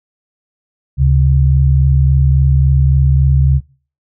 sine tone pair together, 71.7 / 135.27 Hz, D2 / C#3, -41 / -42 cents, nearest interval major seventh, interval 1099 cents, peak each -10 dBFS, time 0.97-3.61 s, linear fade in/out 50 ms, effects noise-tail reverb RT60 0.4 s tail -22 dB re dry

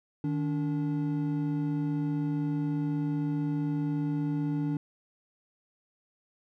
triangle tone pair together, 153.4 / 288.6 Hz, D#3 / D4, -24 / -30 cents, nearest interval major seventh, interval 1094 cents, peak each -28 / -28 dBFS, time 0.24-4.77 s, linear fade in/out 2 ms, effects none

